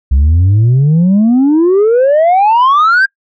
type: exponential sweep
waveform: sine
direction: up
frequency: 64.2 to 1617 Hz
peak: -3 dBFS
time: 0.11-3.06 s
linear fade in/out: 10 ms
effects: noise-tail reverb RT60 0.1 s tail -22 dB re dry + tanh soft clip ceiling -4 dBFS